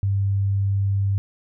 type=tone; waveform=sine; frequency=98.8 Hz; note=G2; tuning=14 cents sharp; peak=-18 dBFS; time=0.03-1.18 s; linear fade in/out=0 ms; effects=none